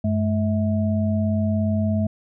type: tone cluster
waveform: sine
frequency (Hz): 97 / 214.1 / 647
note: G2 / A3 / E5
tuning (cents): -18 / -47 / -32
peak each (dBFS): -22 / -21 / -29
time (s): 0.04-2.07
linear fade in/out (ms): 5
effects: none